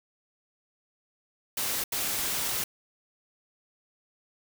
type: noise bursts at uneven times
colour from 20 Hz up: white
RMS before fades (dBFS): -30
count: 2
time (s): 1.57-1.84 / 1.92-2.64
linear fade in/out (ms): 5
effects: none

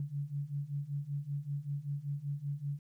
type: beating tone pair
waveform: sine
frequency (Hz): 140 / 145.2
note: C#3 / D3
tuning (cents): +18 / -19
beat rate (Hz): 5.2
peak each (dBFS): -39 / -37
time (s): 0-2.79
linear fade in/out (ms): 2
effects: 12-bit

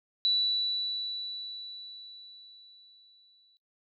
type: tone with exponential decay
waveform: sine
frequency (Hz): 3951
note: B7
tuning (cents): 0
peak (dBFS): -22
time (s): 0.25-3.57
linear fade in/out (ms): 0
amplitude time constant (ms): 720
effects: noise-tail reverb RT60 0.3 s tail -25 dB re dry

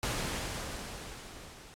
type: noise with level ramp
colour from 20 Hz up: pink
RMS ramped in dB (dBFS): -32 to -52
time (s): 0.03-1.74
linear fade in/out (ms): 0
effects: low-pass 10000 Hz 12 dB/octave + AAC 64 kbps

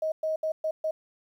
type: tone bursts at uneven times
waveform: sine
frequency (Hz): 630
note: D#5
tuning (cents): +21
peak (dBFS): -25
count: 5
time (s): 0.02-0.12 / 0.23-0.36 / 0.43-0.52 / 0.64-0.71 / 0.84-0.91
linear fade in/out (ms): 5
effects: 10-bit

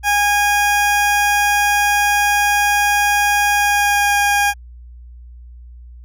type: tone with pitch glide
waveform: 20% pulse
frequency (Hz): 820 to 814.3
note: G#5 to G#5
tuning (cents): -22 to -34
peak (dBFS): -8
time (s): 0.03-4.54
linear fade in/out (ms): 50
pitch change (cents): -12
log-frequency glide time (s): 3.54-4.14
effects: added 60 Hz sine -35 dBFS peak until 6.04 s

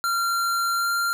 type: tone with pitch glide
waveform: square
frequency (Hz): 1377 to 1386.6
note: F6 to F6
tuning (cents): -25 to -13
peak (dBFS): -22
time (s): 0.04-1.13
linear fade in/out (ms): 0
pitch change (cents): +12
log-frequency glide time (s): 0.75-0.89
effects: none

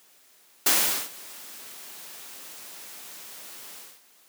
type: noise with ADSR envelope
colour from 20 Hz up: white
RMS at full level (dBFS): -19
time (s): 0.66-4.02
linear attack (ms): 5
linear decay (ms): 420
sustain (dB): -24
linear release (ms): 240
effects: white hiss -58 dBFS RMS until 4.28 s + high-pass 200 Hz 12 dB/octave

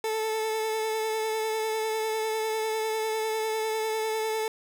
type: tone with vibrato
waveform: 30% pulse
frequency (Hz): 438.9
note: A4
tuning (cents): -4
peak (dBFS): -24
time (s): 0.04-4.48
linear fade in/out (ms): 2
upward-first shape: sine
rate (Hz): 10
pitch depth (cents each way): 19
effects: none

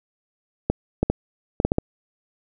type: clicks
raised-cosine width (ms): 2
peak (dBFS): -5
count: 7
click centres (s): 0.7 / 1.03 / 1.1 / 1.601 / 1.65 / 1.719 / 1.784
effects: none

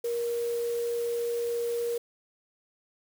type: tone in noise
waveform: sine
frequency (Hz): 471.8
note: A#4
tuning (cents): +21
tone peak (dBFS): -27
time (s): 0.04-1.98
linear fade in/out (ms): 5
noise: white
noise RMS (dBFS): -45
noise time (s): 0.04-1.98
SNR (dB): +15
effects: none

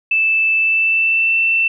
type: tone with pitch glide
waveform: sine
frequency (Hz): 2637 to 2677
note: E7 to E7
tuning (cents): 0 to +26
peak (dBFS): -12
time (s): 0.11-1.68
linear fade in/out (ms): 5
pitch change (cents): +26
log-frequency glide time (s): 0.56-1.38
effects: none

